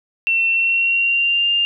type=tone with pitch glide; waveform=sine; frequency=2702 to 2802 Hz; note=E7 to F7; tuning=+42 to +5 cents; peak=-14 dBFS; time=0.27-1.65 s; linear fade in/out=0 ms; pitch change=+63 cents; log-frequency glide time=0.52-1.49 s; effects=none